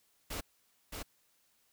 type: noise with echo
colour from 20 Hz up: pink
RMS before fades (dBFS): -39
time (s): 0.3-0.41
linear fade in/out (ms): 10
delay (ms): 620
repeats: 1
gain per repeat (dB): -3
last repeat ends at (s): 1.03
effects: white hiss -72 dBFS RMS until 1.72 s